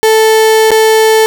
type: tone with dropouts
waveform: 35% pulse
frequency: 440 Hz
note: A4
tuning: in tune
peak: -3 dBFS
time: 0.03-1.26 s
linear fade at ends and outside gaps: 0 ms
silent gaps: 0.706-0.716 s
effects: none